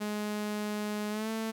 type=tone with pitch glide; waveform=sawtooth; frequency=209.7 to 222.2 Hz; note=G#3 to A3; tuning=+17 to +17 cents; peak=-28 dBFS; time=0-1.52 s; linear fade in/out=20 ms; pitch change=+100 cents; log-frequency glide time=1.1-1.3 s; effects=none